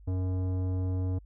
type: tone with tanh clipping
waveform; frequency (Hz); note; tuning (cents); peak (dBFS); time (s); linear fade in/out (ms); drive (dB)
sine; 92.5; F#2; 0; -29; 0.07-1.19; 10; 14
effects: added 50 Hz sine -49 dBFS peak until 1.25 s